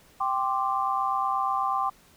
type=chord; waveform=sine; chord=G suspended fourth; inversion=none; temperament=equal; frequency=784 / 1046.5 / 1174.7 Hz; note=G5 / C6 / D6; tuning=0 / 0 / 0 cents; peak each=-28 dBFS; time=0.2-1.9 s; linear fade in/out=10 ms; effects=pink hiss -57 dBFS RMS until 2.16 s